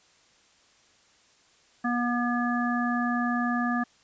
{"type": "harmonic tone with a mistuned harmonic", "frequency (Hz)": 241, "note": "B3", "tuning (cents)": -42, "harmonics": [1, 3, 5, 7], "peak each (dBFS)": [-26, -32, -32, -32], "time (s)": [1.84, 3.84], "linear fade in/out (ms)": 10, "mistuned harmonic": 7, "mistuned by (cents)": 15, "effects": ["white hiss -61 dBFS RMS until 4.03 s", "resampled to 16000 Hz"]}